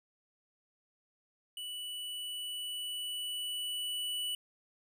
square tone with level ramp, 2960 Hz, F#7, in tune, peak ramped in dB -40 to -34 dBFS, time 1.57-4.35 s, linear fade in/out 2 ms, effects none

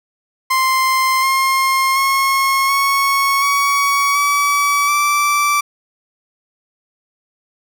30% pulse tone with pitch steps, 1046.5 / 1065.4 / 1084.7 / 1104.3 / 1124.2 / 1144.5 / 1165.2 Hz, C6 / C6 / C#6 / C#6 / C#6 / D6 / D6, 0 / +31 / -38 / -7 / +24 / -45 / -14 cents, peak -10 dBFS, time 0.5-5.61 s, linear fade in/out 10 ms, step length 730 ms, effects none

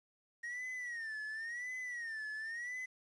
triangle tone with vibrato, 1864.7 Hz, A#6, in tune, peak -38 dBFS, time 0.43-2.86 s, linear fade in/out 10 ms, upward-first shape sine, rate 0.94 Hz, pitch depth 140 cents each way, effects resampled to 22050 Hz + 11-bit

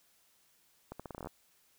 accelerating click train, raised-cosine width 1 ms, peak -28 dBFS, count 11, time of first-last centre 0.92-1.271 s, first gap 76 ms, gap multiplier 0.81, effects white hiss -69 dBFS RMS until 1.78 s

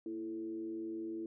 sine tone with frequency modulation, 332.9 Hz, E4, 17 cents sharp, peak -38 dBFS, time 0.06-1.26 s, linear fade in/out 2 ms, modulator 99.9 Hz, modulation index 0.52, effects none

